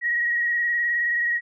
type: tone with vibrato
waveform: sine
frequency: 1900 Hz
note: A#6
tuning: 33 cents sharp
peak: -20 dBFS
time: 0.01-1.41 s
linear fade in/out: 50 ms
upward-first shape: triangle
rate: 19 Hz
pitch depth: 31 cents each way
effects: none